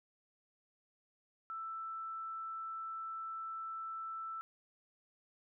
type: tone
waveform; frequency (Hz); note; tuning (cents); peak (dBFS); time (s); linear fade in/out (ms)
sine; 1325; E6; +9; -40; 1.5-4.41; 0
effects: none